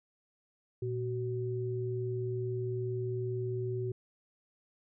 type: tone pair together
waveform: sine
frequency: 117.7 / 375.4 Hz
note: A#2 / F#4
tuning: +17 / +25 cents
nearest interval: octave + minor sixth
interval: 2008 cents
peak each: -34 / -35 dBFS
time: 0.82-3.92 s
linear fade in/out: 5 ms
effects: none